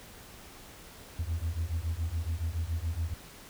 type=beating tone pair; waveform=sine; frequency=79.1 / 86.2 Hz; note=D#2 / F2; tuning=+29 / -22 cents; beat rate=7.1 Hz; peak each=-31 dBFS; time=1.19-3.14 s; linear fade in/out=5 ms; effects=tanh soft clip ceiling -26 dBFS + pink hiss -50 dBFS RMS until 3.49 s